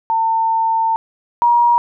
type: tone pair in turn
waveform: sine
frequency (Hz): 900 / 951.4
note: A5 / A#5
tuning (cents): +39 / +35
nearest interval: minor second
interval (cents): 96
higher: second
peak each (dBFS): -13 / -9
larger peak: second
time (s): 0.1-0.96 / 1.42-1.78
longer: first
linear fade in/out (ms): 0
effects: none